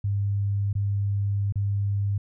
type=tone with dropouts; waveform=sine; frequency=100.5 Hz; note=G2; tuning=44 cents sharp; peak=-22 dBFS; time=0.04-2.18 s; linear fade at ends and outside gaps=5 ms; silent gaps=0.73-0.752 / 1.524-1.556 s; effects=none